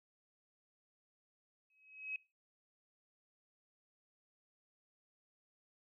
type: tone with exponential growth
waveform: sine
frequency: 2550 Hz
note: D#7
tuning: 42 cents sharp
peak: -36 dBFS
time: 1.7-2.16 s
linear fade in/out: 2 ms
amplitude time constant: 100 ms
effects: noise-tail reverb RT60 0.3 s tail -21 dB re dry